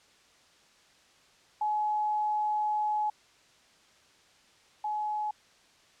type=tone pair in turn; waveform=sine; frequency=847 / 847 Hz; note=G#5 / G#5; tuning=+34 / +34 cents; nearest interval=unison; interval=0 cents; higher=neither; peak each=-26 / -29 dBFS; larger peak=first; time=1.61-3.1 / 4.84-5.31 s; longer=first; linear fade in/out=5 ms; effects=white hiss -61 dBFS RMS until 6 s + low-pass 6000 Hz 12 dB/octave